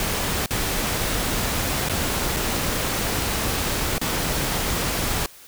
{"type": "noise with dropouts", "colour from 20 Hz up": "pink", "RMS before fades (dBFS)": -24, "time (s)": [0, 5.26], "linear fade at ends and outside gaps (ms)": 1, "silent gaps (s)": [[0.46, 0.507], [1.887, 1.896], [2.364, 2.368], [3.982, 4.014]], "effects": ["white hiss -46 dBFS RMS until 5.47 s"]}